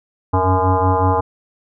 sine tone with frequency modulation, 464.8 Hz, A#4, 5 cents flat, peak -12 dBFS, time 0.33-1.21 s, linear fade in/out 10 ms, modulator 187 Hz, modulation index 3.3, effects none

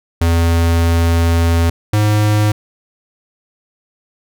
square tone pair in turn, 83.9 / 105.58 Hz, E2 / G#2, +31 / +29 cents, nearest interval major third, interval 398 cents, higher second, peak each -11 dBFS, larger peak neither, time 0.21-1.7 / 1.93-2.52 s, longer first, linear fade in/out 5 ms, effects none

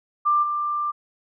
sine tone with level steps, 1186 Hz, D6, 17 cents sharp, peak -16 / -22 dBFS, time 0.25-0.92 s, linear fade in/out 20 ms, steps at 0.42 s, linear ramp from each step 20 ms, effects none

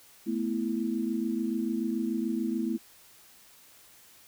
sine chord, A suspended second, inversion none, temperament equal, 220 / 246.9 / 329.6 Hz, A3 / B3 / E4, 0 / 0 / 0 cents, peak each -31 / -32 / -32 dBFS, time 0.26-2.78 s, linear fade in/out 20 ms, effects white hiss -56 dBFS RMS until 4.27 s

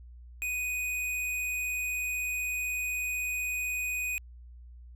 sine tone with hard clipping, 2489 Hz, D#7, in tune, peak -31 dBFS, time 0.42-4.18 s, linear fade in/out 0 ms, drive 17 dB, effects added 60 Hz sine -46 dBFS peak until 4.95 s

